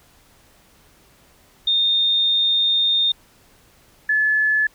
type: tone pair in turn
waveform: sine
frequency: 3652 / 1723.5 Hz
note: A#7 / A6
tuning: -36 / -36 cents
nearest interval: octave + minor second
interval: 1300 cents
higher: first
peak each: -15 dBFS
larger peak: neither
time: 1.67-3.12 / 4.09-4.67 s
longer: first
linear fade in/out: 5 ms
effects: pink hiss -54 dBFS RMS until 4.74 s